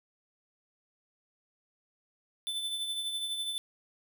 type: tone with tremolo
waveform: square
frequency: 3520 Hz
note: A7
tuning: in tune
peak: -31 dBFS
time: 2.47-3.58 s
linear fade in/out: 0 ms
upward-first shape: triangle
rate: 12 Hz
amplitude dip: 50%
effects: none

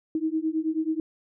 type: beating tone pair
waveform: sine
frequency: 312.8 / 322.1 Hz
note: D#4 / E4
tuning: +9 / -40 cents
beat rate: 9.3 Hz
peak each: -27 dBFS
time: 0.15-1 s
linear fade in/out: 2 ms
effects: none

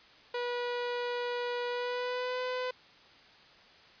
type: tone with pitch glide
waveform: sawtooth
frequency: 486.1 to 504.7 Hz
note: B4 to B4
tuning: -28 to +38 cents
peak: -28 dBFS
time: 0.34-2.71 s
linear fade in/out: 5 ms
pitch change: +66 cents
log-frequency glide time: 1.68-2.41 s
effects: white hiss -57 dBFS RMS until 4 s + resampled to 11025 Hz

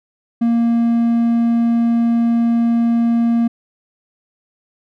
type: tone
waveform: triangle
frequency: 233.1 Hz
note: A#3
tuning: in tune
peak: -10 dBFS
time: 0.41-3.48 s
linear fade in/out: 10 ms
effects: none

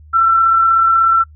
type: tone with amplitude modulation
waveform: sine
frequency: 1344 Hz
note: E6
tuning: 33 cents sharp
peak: -7 dBFS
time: 0.13-1.24 s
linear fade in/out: 20 ms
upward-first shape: sine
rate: 36.4 Hz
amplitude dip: 30%
effects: noise-tail reverb RT60 0.1 s tail -24 dB re dry + added 76 Hz sine -38 dBFS peak until 1.35 s

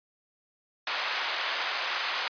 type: band-pass noise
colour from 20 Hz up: pink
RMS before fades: -31 dBFS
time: 0.87-2.28 s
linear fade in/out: 2 ms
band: 1000 to 4600 Hz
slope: 12 dB/octave
effects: high-pass 400 Hz 12 dB/octave + resampled to 11025 Hz

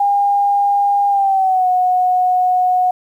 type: tone with pitch glide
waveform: sine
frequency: 807 to 731.5 Hz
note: G#5 to F#5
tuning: -50 to -20 cents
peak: -11 dBFS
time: 0-2.91 s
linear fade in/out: 5 ms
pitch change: -170 cents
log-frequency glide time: 1.09-1.68 s
effects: 8-bit

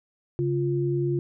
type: tone pair together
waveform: sine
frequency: 138.59 / 349.2 Hz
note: C#3 / F4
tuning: 0 / 0 cents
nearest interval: octave + major third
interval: 1600 cents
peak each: -25 dBFS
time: 0.39-1.19 s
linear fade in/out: 0 ms
effects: none

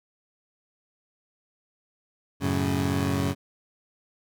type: chord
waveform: 20% pulse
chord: F# minor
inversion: none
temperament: equal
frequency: 92.5 / 110 / 138.59 Hz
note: F#2 / A2 / C#3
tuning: 0 / 0 / 0 cents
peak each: -22 / -28 / -23 dBFS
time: 2.4-3.35 s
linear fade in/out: 50 ms
effects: none

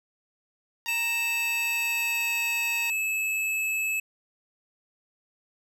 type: tone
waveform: 10% pulse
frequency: 932.3 Hz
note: A#5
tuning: in tune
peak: -25 dBFS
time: 0.86-2.9 s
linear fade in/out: 0 ms
type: tone with pitch glide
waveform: square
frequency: 2637 to 2601 Hz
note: E7 to E7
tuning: 0 to -24 cents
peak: -26 dBFS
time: 0.88-4 s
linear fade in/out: 5 ms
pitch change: -24 cents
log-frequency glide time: 1.07-2.38 s
effects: none

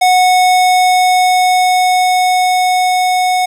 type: tone with level ramp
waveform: square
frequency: 734 Hz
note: F#5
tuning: 14 cents flat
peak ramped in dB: -7 to -11 dBFS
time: 0.01-3.46 s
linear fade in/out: 10 ms
effects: low-pass 11000 Hz 12 dB/octave + 7-bit

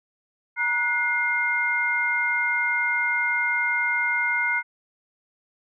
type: tone cluster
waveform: sine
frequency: 946 / 1465 / 2115 Hz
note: A#5 / F#6 / C7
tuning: +25 / -18 / +18 cents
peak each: -30 / -25 / -23 dBFS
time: 0.56-4.63 s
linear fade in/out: 50 ms
effects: none

